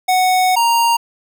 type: tone pair in turn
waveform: square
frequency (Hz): 740 / 932.3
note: F#5 / A#5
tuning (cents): 0 / 0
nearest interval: major third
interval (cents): 400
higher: second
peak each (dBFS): -12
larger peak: neither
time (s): 0.08-0.56 / 0.56-0.97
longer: first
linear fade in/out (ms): 10
effects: none